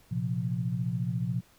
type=chord; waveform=sine; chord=Bb suspended second; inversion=none; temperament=equal; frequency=116.54 / 130.81 / 174.61 Hz; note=Bb2 / C3 / F3; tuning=0 / 0 / 0 cents; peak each=-32 dBFS; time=0.11-1.41 s; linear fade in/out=10 ms; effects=pink hiss -61 dBFS RMS until 1.58 s